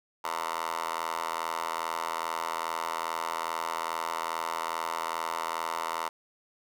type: tone with high-pass filter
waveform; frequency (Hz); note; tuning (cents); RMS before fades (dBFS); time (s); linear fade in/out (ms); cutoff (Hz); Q
10% pulse; 82.41; E2; 0; -33; 0.24-6.09; 5; 880; 9.5
effects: none